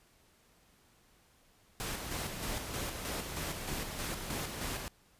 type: noise with tremolo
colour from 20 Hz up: pink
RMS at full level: -37 dBFS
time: 1.8-4.88 s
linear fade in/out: 0 ms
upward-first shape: square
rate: 3.2 Hz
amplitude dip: 40%
effects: pink hiss -66 dBFS RMS until 5.19 s + resampled to 32000 Hz